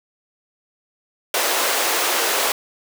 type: high-pass noise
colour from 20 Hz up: pink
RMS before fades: -20 dBFS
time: 1.34-2.52 s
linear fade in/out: 2 ms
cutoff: 410 Hz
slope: 24 dB/octave
effects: none